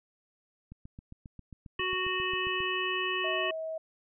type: click train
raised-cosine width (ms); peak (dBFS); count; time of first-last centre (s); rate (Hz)
5; -33; 15; 0.72-2.604; 7.43
type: harmonic tone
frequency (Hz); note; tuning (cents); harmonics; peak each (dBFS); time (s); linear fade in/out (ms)
370; F#4; 0; 1 / 3 / 5 / 7 / 8; -35 / -35 / -35 / -35 / -35; 1.79-3.51; 5
type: tone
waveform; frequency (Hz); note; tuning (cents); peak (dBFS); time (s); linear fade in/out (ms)
sine; 641; E5; -49; -33; 3.24-3.78; 5
effects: none